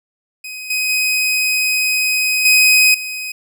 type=tone with level steps; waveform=sawtooth; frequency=2515 Hz; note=D#7; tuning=18 cents sharp; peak=-24 / -13 / -11 / -5 / -20 dBFS; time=0.44-3.32 s; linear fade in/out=5 ms; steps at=0.7 / 0.89 / 2.45 / 2.94 s; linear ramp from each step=5 ms; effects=none